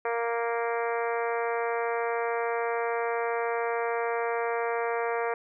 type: harmonic tone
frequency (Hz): 233.1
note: A#3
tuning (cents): 0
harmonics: 2 / 3 / 4 / 5 / 6 / 7 / 8 / 9 / 10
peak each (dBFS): -29 / -33 / -35 / -37 / -39 / -40 / -41 / -42 / -43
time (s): 0.05-5.34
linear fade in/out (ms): 2
effects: none